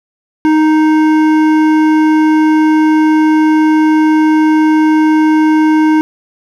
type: tone with hard clipping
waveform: sine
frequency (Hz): 311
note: D#4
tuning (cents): -1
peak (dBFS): -8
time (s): 0.45-6.01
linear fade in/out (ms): 0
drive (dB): 12
effects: none